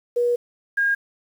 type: tone pair in turn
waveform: sine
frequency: 482.2 / 1622.9 Hz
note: B4 / G#6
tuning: -41 / -40 cents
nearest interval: octave + major sixth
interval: 2101 cents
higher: second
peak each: -17 dBFS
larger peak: neither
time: 0.16-0.36 / 0.77-0.95 s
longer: first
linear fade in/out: 10 ms
effects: 8-bit